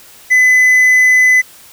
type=tone; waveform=triangle; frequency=2011 Hz; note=B6; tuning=31 cents sharp; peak=-4 dBFS; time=0.3-1.42 s; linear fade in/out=20 ms; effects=white hiss -40 dBFS RMS until 1.72 s